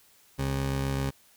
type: tone pair together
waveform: 20% pulse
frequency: 67.8 / 135.6 Hz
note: C#2 / C#3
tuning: -38 / -38 cents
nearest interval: octave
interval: 1200 cents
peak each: -26 / -27 dBFS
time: 0.38-1.11 s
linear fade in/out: 20 ms
effects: white hiss -60 dBFS RMS until 1.36 s